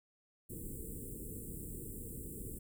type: band-stop noise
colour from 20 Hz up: pink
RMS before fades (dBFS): -45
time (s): 0.49-2.59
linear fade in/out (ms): 10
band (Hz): 480 to 7700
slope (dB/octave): 96
effects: none